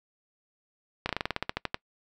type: slowing click train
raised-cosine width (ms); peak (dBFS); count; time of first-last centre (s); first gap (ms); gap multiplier
0.3; -12; 13; 1.06-1.744; 32; 1.1
effects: noise-tail reverb RT60 0.1 s tail -24 dB re dry